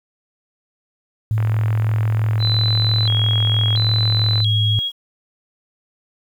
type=tone with pitch glide; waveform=sine; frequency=108.9 to 107.21 Hz; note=A2 to A2; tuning=-17 to -44 cents; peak=-15 dBFS; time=1.31-4.79 s; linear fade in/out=0 ms; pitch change=-27 cents; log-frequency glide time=4.03-4.32 s
type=click train; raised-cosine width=0.5 ms; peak=-15 dBFS; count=131; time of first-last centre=1.38-4.403 s; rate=43 Hz
type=tone with vibrato; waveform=sine; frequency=3638 Hz; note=A#7; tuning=43 cents flat; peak=-19 dBFS; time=2.39-4.92 s; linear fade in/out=50 ms; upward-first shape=square; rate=0.73 Hz; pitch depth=170 cents each way
effects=8-bit

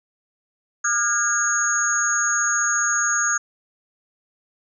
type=tone cluster; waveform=sine; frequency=1211 / 1425 / 1639 / 6640 Hz; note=D#6 / F6 / G#6 / G#8; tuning=-47 / +34 / -23 / -1 cents; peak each=-27 / -24 / -25 / -21 dBFS; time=0.84-3.38 s; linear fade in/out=10 ms; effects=none

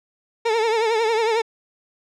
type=tone with vibrato; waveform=30% pulse; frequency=448.4 Hz; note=A4; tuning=33 cents sharp; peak=-15 dBFS; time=0.45-1.42 s; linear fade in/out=10 ms; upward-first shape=triangle; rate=11 Hz; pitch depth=95 cents each way; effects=low-pass 5000 Hz 12 dB/octave

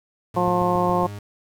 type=tone with pitch glide; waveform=40% pulse; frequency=108.8 to 102.1 Hz; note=A2 to G#2; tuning=-19 to -29 cents; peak=-31 dBFS; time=0.34-1.19 s; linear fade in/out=5 ms; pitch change=-110 cents; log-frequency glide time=0.56-0.95 s
type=harmonic tone; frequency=178 Hz; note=F3; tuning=33 cents sharp; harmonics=1 / 2 / 3 / 4 / 5 / 6; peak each=-25 / -25 / -25 / -25 / -25 / -25 dBFS; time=0.36-1.07 s; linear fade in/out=10 ms
type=click train; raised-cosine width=5 ms; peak=-24 dBFS; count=5; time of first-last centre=0.48-1.034 s; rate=7.22 Hz
effects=8-bit

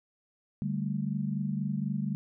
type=chord; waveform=sine; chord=D suspended fourth; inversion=none; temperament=equal; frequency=146.83 / 196 / 220 Hz; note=D3 / G3 / A3; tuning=0 / 0 / 0 cents; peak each=-33 / -32 / -35 dBFS; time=0.62-2.15 s; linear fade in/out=0 ms; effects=none

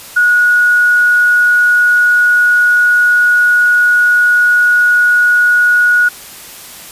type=tone; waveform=sine; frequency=1455 Hz; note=F#6; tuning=29 cents flat; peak=-6 dBFS; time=0.16-6.09 s; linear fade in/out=10 ms; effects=white hiss -32 dBFS RMS until 6.91 s + resampled to 32000 Hz

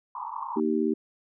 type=band-pass noise; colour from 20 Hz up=white; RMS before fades=-35 dBFS; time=0.15-0.6 s; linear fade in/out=2 ms; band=870 to 1100 Hz; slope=96 dB/octave
type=chord; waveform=sine; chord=Eb major; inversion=second; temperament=just; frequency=233.3 / 311.1 / 388.9 Hz; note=Bb3 / Eb4 / G4; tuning=+2 / 0 / -14 cents; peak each=-27 dBFS; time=0.56-0.94 s; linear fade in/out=10 ms
effects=none

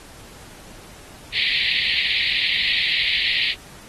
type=band-pass noise; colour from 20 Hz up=pink; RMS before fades=-22 dBFS; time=1.32-3.55 s; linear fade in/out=50 ms; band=1900 to 4400 Hz; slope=96 dB/octave; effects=pink hiss -44 dBFS RMS until 3.88 s + AAC 32 kbps

